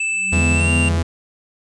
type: tone with pitch glide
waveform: square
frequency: 2637 to 2767 Hz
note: E7 to F7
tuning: 0 to -17 cents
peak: -19 dBFS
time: 0-0.89 s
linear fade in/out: 5 ms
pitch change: +83 cents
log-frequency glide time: 0.53-0.7 s
type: tone with exponential growth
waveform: sine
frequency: 190 Hz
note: F#3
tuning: 46 cents sharp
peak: -17 dBFS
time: 0.1-0.39 s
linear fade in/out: 2 ms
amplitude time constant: 63 ms
type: tone with vibrato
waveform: 45% pulse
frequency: 83.4 Hz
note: E2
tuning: 21 cents sharp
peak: -16 dBFS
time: 0.32-1.03 s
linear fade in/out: 10 ms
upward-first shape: square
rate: 11 Hz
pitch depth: 10 cents each way
type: chord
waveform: triangle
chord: D diminished seventh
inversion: none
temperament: equal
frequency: 146.83 / 174.61 / 207.7 / 246.9 Hz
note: D3 / F3 / Ab3 / Cb4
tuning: 0 / 0 / 0 / 0 cents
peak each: -25 / -27 / -24 / -24 dBFS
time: 0.37-0.98 s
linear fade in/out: 2 ms
effects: resampled to 22050 Hz